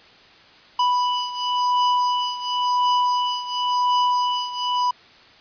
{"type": "beating tone pair", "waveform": "square", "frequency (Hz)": [987.8, 988.74], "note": ["B5", "B5"], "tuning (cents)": [0, 2], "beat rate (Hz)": 0.94, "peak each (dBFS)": [-21, -25], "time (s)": [0.79, 4.91], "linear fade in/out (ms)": 5, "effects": ["white hiss -49 dBFS RMS until 5.4 s", "resampled to 11025 Hz"]}